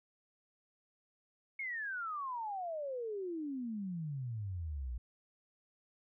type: exponential sweep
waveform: sine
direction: down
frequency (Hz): 2209 to 57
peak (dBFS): -37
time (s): 1.59-4.98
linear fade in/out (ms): 5
effects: none